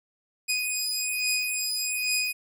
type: beating tone pair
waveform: 15% pulse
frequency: 2489 / 2490.2 Hz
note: D#7 / D#7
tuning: 0 / +1 cents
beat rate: 1.2 Hz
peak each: -22 dBFS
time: 0.48-2.33 s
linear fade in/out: 20 ms
effects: none